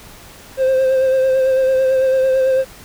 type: tone with vibrato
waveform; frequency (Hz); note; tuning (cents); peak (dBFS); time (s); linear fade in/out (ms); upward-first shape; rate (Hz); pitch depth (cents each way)
triangle; 525; C5; +6; -9; 0.57-2.65; 50; sine; 9; 24
effects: tanh soft clip ceiling -5 dBFS + pink hiss -40 dBFS RMS until 2.84 s